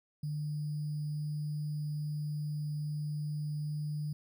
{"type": "tone with sample-and-hold", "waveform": "sine", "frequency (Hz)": 149.8, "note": "D3", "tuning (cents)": 35, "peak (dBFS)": -33, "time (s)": [0.23, 4.13], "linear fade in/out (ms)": 5, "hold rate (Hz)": 4900, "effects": []}